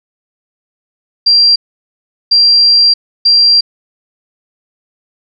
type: tone bursts at uneven times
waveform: sine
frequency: 4739 Hz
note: D8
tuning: 15 cents sharp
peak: -4 dBFS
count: 3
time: 1.26-1.56 / 2.31-2.94 / 3.25-3.61 s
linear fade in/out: 10 ms
effects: none